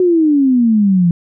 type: exponential sweep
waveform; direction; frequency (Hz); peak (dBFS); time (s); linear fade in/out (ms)
sine; down; 371.1 to 167.6; -8; 0-1.11; 2
effects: none